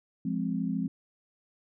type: chord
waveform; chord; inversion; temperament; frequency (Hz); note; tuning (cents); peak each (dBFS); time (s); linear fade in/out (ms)
sine; F minor; none; equal; 174.61 / 207.7 / 261.6; F3 / Ab3 / C4; 0 / 0 / 0; -32; 0.25-0.88; 5
effects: none